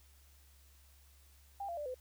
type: tone with pitch steps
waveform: sine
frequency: 797 / 685.9 / 590.2 / 507.9 Hz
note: G5 / F5 / D5 / B4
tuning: +28 / -31 / +8 / +48 cents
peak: -38 dBFS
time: 1.6-1.944 s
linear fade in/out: 5 ms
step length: 86 ms
effects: added 69 Hz sine -61 dBFS peak until 2 s + white hiss -67 dBFS RMS until 2 s